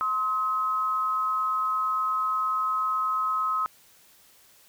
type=tone pair together; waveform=sine; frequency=1047 / 1275.5 Hz; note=C6 / D#6; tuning=+1 / +43 cents; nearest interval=minor third; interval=342 cents; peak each=-31 / -24 dBFS; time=0.01-3.66 s; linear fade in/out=0 ms; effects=white hiss -57 dBFS RMS until 4.68 s